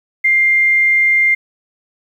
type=tone; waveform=sine; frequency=2100 Hz; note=C7; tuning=6 cents sharp; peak=-9 dBFS; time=0.24-1.35 s; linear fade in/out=10 ms; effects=8-bit